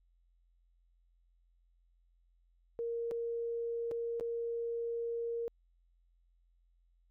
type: tone with dropouts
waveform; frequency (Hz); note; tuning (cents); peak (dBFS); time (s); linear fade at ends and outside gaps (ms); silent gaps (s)
sine; 466.2; A#4; 0; -34; 2.79-5.48; 0; 3.111-3.116 / 3.912-3.916 / 4.198-4.209
effects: added 43 Hz sine -67 dBFS peak until 7.1 s